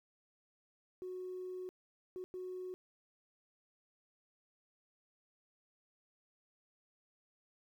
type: tone bursts at uneven times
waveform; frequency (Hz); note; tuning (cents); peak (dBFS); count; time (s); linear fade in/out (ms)
sine; 367.7; F#4; -11; -40; 3; 1.02-1.69 / 2.16-2.24 / 2.34-2.74; 0
effects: tanh soft clip ceiling -37 dBFS + 12-bit